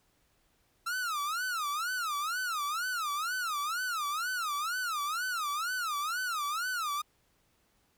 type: tone with vibrato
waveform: 45% pulse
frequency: 1320 Hz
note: E6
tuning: 2 cents sharp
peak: -31 dBFS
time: 0.86-7.02 s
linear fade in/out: 10 ms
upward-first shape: sine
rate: 2.1 Hz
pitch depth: 240 cents each way
effects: pink hiss -71 dBFS RMS until 7.97 s